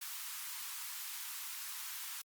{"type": "high-pass noise", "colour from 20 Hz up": "white", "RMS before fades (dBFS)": -44, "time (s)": [0.01, 2.22], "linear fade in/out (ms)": 10, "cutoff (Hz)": 890, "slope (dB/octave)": 48, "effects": ["Opus 48 kbps"]}